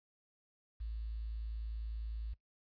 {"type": "tone with quantisation", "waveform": "sine", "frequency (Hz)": 55, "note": "A1", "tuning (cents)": 0, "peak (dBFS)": -38, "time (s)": [0.8, 2.34], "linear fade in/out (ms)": 10, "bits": 11, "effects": ["noise-tail reverb RT60 0.1 s tail -18 dB re dry", "resampled to 11025 Hz"]}